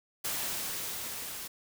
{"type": "noise with level ramp", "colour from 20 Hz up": "white", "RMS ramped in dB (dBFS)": [-33, -41], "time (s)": [0.24, 1.48], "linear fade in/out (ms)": 10, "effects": []}